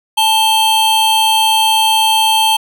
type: tone pair together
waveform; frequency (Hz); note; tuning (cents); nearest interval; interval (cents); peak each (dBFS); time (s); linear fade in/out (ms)
square; 880 / 3168; A5 / G7; 0 / +18; octave + minor seventh; 2218; -12 / -14; 0.17-2.57; 10
effects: none